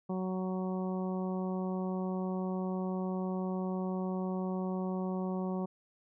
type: harmonic tone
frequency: 186 Hz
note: F#3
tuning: 9 cents sharp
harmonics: 1 / 2 / 3 / 4 / 5 / 6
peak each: -33 / -39 / -43 / -45 / -47 / -49 dBFS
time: 0.09-5.66 s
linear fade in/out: 10 ms
effects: none